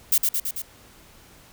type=noise with echo; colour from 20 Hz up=violet; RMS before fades=-18 dBFS; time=0.12-0.18 s; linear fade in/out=5 ms; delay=110 ms; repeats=4; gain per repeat=-3 dB; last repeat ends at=0.62 s; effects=pink hiss -51 dBFS RMS until 1.52 s